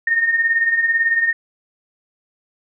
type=beating tone pair; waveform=sine; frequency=1819 / 1837 Hz; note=A#6 / A#6; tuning=-43 / -26 cents; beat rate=18 Hz; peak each=-22 / -15 dBFS; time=0.07-1.33 s; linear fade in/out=5 ms; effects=none